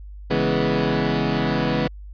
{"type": "chord", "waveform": "20% pulse", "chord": "C# minor seventh", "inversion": "none", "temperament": "equal", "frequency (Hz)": [138.59, 164.81, 207.7, 246.9], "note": ["C#3", "E3", "G#3", "B3"], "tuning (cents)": [0, 0, 0, 0], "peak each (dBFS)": -20, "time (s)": [0.3, 1.88], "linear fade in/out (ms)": 10, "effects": ["added 50 Hz sine -35 dBFS peak until 2.13 s", "resampled to 11025 Hz"]}